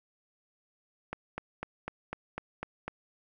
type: click train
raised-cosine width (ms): 0.5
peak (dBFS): -20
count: 8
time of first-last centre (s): 1.13-2.88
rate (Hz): 4
effects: none